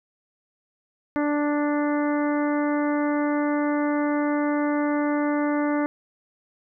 harmonic tone, 293.7 Hz, D4, in tune, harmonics 1 / 2 / 3 / 4 / 5 / 6 / 7, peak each -22 / -28 / -32 / -34 / -36 / -38 / -39 dBFS, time 1.16-5.86 s, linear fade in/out 0 ms, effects none

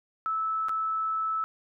sine tone with dropouts, 1308 Hz, E6, 14 cents flat, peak -26 dBFS, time 0.26-1.44 s, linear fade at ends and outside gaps 0 ms, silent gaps 0.685-0.693 s, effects none

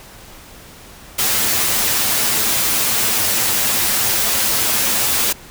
white noise with comb filter, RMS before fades -17 dBFS, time 1.18-5.33 s, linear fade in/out 10 ms, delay 9.1 ms, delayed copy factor +0.6, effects pink hiss -40 dBFS RMS until 5.5 s

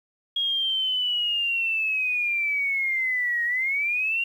sine linear two-way sweep, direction down then up, 3290 to 1873 to 2784 Hz, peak -22 dBFS, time 0.36-4.24 s, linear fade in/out 5 ms, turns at 3.44 s, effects 9-bit

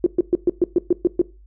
sine tone bursts, 351.9 Hz, F4, 13 cents sharp, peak -11 dBFS, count 9, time 0.04-1.216 s, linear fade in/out 2 ms, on 24 ms, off 120 ms, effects noise-tail reverb RT60 0.3 s tail -20 dB re dry + added 50 Hz sine -44 dBFS peak until 1.46 s

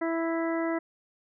harmonic tone, 330 Hz, E4, 2 cents sharp, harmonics 1 / 2 / 3 / 4 / 5 / 6, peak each -28 / -32 / -38 / -39 / -42 / -39 dBFS, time 0.01-0.79 s, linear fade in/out 10 ms, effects none

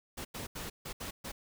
pink noise bursts at uneven times, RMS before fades -41 dBFS, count 6, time 0.17-0.25 / 0.34-0.47 / 0.55-0.7 / 0.85-0.93 / 1-1.11 / 1.24-1.32 s, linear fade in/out 10 ms, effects none

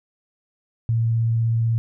sine tone with vibrato, 114.5 Hz, A#2, 31 cents flat, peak -17 dBFS, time 0.89-1.78 s, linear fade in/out 0 ms, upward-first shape sine, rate 16 Hz, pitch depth 13 cents each way, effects none

